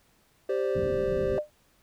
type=chord; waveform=triangle; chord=G suspended fourth; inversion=none; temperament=equal; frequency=392 / 523.3 / 587.3 Hz; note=G4 / C5 / D5; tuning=0 / 0 / 0 cents; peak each=-26 / -27 / -31 dBFS; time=0.49-1.39 s; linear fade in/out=5 ms
type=low-pass noise; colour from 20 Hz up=white; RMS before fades=-35 dBFS; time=0.75-1.38 s; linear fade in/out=10 ms; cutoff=250 Hz; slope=24 dB/octave
type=tone with exponential decay; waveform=sine; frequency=601 Hz; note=D5; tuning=40 cents sharp; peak=-20 dBFS; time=1.38-1.5 s; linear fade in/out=1 ms; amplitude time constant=24 ms
effects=pink hiss -65 dBFS RMS until 1.82 s